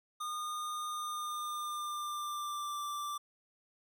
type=tone with pitch glide; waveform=square; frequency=1221 to 1174 Hz; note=D#6 to D6; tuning=-33 to -1 cents; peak=-37 dBFS; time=0.2-3.18 s; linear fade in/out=10 ms; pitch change=-68 cents; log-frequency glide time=0.89-2.83 s; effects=none